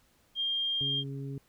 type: tone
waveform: sine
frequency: 3206 Hz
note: G7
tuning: 38 cents sharp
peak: -28 dBFS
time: 0.35-1.04 s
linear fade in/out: 50 ms
type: harmonic tone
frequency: 137.7 Hz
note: C#3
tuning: 11 cents flat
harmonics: 1 / 2 / 3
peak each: -36 / -42 / -46 dBFS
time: 0.81-1.38 s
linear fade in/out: 0 ms
effects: pink hiss -67 dBFS RMS until 1.48 s